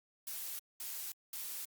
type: noise bursts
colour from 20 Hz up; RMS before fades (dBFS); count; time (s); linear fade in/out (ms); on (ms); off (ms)
blue; -42; 3; 0.27-1.65; 2; 320; 210
effects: Opus 48 kbps